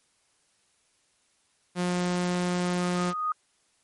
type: tone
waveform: sawtooth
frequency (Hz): 178.3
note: F3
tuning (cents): +36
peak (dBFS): -21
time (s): 1.75-3.14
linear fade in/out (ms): 50
type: tone with exponential growth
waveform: sine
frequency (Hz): 1242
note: D#6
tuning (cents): -3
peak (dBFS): -23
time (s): 2.21-3.32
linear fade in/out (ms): 2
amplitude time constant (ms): 240
effects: white hiss -68 dBFS RMS until 3.83 s + MP3 48 kbps